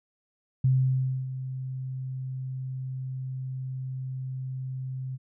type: tone with ADSR envelope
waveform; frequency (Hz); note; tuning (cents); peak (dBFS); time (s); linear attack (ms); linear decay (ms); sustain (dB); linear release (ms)
sine; 130.5; C3; -4; -18; 0.64-5.18; 6; 620; -13; 34
effects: none